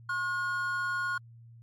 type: tone pair together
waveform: triangle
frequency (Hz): 1078.3 / 1438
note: C#6 / F#6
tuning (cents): -48 / -50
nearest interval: perfect fourth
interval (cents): 498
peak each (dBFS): -33 / -28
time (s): 0.09-1.18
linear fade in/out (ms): 5
effects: added 116 Hz sine -49 dBFS peak until 1.62 s + MP3 64 kbps